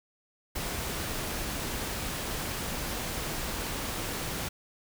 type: noise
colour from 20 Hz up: pink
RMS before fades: -34 dBFS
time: 0.55-4.49 s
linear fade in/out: 10 ms
effects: none